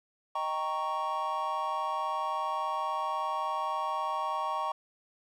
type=chord; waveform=triangle; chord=Eb dominant seventh; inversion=none; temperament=equal; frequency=622.3 / 784 / 932.3 / 1108.7 Hz; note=Eb5 / G5 / Bb5 / Db6; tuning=0 / 0 / 0 / 0 cents; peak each=-37 / -35 / -33 / -31 dBFS; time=0.35-4.72 s; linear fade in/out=5 ms; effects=none